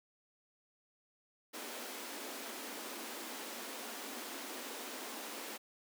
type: high-pass noise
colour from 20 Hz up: pink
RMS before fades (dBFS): -45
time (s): 1.53-5.58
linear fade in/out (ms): 20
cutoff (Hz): 220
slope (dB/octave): 96
effects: none